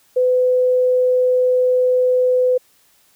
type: tone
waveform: sine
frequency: 504 Hz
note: B4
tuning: 35 cents sharp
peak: -12 dBFS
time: 0.16-2.58 s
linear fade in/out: 10 ms
effects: white hiss -56 dBFS RMS until 3.15 s